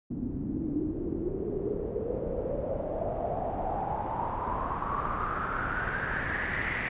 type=noise with low-pass filter sweep; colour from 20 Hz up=pink; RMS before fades=-32 dBFS; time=0.1-6.89 s; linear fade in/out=10 ms; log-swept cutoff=250 to 2100 Hz; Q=6.9; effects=resampled to 8000 Hz